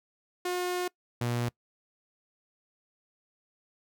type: tone pair in turn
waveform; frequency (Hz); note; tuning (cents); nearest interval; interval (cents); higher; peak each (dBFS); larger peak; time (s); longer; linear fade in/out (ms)
sawtooth; 359.3 / 119.9; F4 / A#2; +49 / +49; octave + perfect fifth; 1900; first; -25 / -24; second; 0.45-0.88 / 1.21-1.49; first; 5
effects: noise-tail reverb RT60 0.1 s tail -24 dB re dry